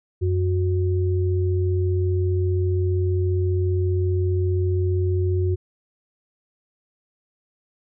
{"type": "tone pair together", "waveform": "sine", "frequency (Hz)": [91.5, 366], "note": ["F#2", "F#4"], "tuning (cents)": [-19, -19], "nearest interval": "2 octaves", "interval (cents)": 2400, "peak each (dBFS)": [-19, -25], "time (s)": [0.21, 5.56], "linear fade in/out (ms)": 20, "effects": []}